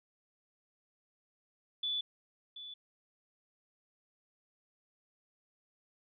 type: tone with echo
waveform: sine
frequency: 3466 Hz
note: A7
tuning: 27 cents flat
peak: -32 dBFS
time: 1.83-2.01 s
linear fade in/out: 5 ms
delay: 730 ms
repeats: 1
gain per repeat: -12 dB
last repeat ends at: 2.74 s
effects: none